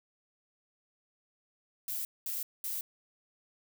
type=noise bursts; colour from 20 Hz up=violet; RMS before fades=-36 dBFS; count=3; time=1.88-2.81 s; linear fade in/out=2 ms; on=170 ms; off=210 ms; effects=none